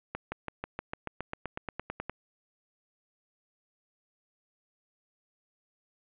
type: accelerating click train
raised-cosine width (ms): 0.5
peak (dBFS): -19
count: 16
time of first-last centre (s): 0.15-2.096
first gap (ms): 170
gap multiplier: 0.96
effects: resampled to 8000 Hz + 8-bit